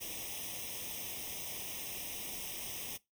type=noise with comb filter; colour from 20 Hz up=white; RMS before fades=-42 dBFS; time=0-2.98 s; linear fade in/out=20 ms; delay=0.34 ms; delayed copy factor=+0.9; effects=noise-tail reverb RT60 0.2 s tail -21 dB re dry